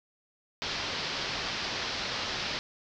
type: low-pass noise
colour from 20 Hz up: white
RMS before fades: -34 dBFS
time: 0.62-2.59 s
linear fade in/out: 0 ms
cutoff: 5300 Hz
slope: 48 dB/octave
effects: none